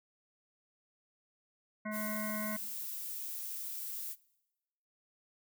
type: harmonic tone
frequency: 213.7 Hz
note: G#3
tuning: 50 cents sharp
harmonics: 1 / 3 / 5 / 7 / 9 / 10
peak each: -38 / -43 / -45 / -46 / -48 / -48 dBFS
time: 1.85-2.57 s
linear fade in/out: 10 ms
type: noise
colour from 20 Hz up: violet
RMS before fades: -41 dBFS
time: 1.91-4.16 s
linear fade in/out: 50 ms
effects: noise-tail reverb RT60 1.0 s tail -23 dB re dry